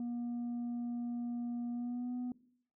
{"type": "tone with pitch glide", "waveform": "sine", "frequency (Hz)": [239.4, 247.4], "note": ["A#3", "B3"], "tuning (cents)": [46, 3], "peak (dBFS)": -33, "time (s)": [0, 2.32], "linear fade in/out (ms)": 2, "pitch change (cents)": 57, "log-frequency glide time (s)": [1.71, 2.14], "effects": ["noise-tail reverb RT60 0.6 s tail -20 dB re dry", "tanh soft clip ceiling -35 dBFS"]}